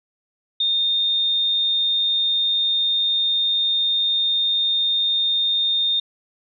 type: tone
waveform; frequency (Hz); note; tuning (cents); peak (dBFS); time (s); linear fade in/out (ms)
sine; 3651; A#7; -37; -17; 0.6-6; 5
effects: none